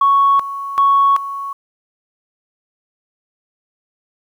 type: tone with tremolo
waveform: sine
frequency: 1110 Hz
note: C#6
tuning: 2 cents sharp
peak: -8 dBFS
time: 0.01-1.53 s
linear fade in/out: 5 ms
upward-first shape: square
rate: 1.3 Hz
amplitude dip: 80%
effects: tanh soft clip ceiling -4 dBFS + 8-bit